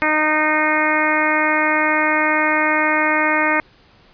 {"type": "harmonic tone", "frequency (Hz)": 307.4, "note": "D#4", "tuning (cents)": -21, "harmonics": [1, 2, 3, 4, 5, 6, 7, 8], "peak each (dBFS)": [-23, -23, -22, -23, -23, -22, -21, -27], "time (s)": [0.02, 3.6], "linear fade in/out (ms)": 0, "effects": ["pink hiss -51 dBFS RMS until 4.13 s", "resampled to 11025 Hz"]}